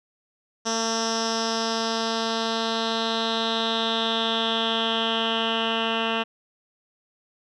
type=tone with low-pass filter sweep; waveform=10% pulse; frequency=226.1 Hz; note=A3; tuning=47 cents sharp; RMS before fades=-25 dBFS; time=0.65-6.24 s; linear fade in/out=20 ms; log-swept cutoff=5800 to 2700 Hz; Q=5.5; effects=none